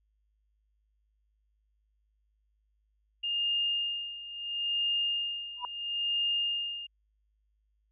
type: tone with tremolo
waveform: sine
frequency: 2823 Hz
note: F7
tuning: 18 cents sharp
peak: -26 dBFS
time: 3.23-6.87 s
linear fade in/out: 10 ms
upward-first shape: sine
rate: 0.74 Hz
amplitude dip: 80%
type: tone with exponential growth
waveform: sine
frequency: 983 Hz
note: B5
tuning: 8 cents flat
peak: -27 dBFS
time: 5.57-5.65 s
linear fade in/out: 1 ms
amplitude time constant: 16 ms
effects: added 52 Hz sine -70 dBFS peak until 7.91 s